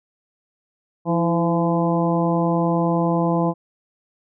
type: harmonic tone with a mistuned harmonic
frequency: 170 Hz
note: F3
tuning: 46 cents flat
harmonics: 1 / 2 / 3 / 4 / 5 / 6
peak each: -20 / -23 / -25 / -26 / -27 / -28 dBFS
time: 1.05-3.54 s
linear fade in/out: 50 ms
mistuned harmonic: 2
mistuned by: -48 cents
effects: none